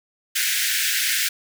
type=high-pass noise; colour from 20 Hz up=pink; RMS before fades=-22 dBFS; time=0.35-1.29 s; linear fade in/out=10 ms; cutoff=1500 Hz; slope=96 dB/octave; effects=none